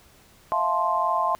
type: chord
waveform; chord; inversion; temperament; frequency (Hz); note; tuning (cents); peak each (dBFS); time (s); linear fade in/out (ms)
sine; F major seventh; third; just; 654.8 / 698.5 / 873.1 / 1047.7; E5 / F5 / A5 / C6; -12 / 0 / -14 / +2; -29 / -28 / -27 / -23; 0.52-1.35; 0
effects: pink hiss -55 dBFS RMS until 1.39 s